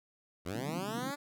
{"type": "linear sweep", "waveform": "10% pulse", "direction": "up", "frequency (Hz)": [79.1, 293.7], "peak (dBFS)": -28, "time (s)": [0.45, 1.16], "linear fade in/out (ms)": 20}
{"type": "band-pass noise", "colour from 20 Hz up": "pink", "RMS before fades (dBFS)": -42, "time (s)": [0.54, 1.11], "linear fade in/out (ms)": 5, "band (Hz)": [130, 340], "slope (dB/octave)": 96}
{"effects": []}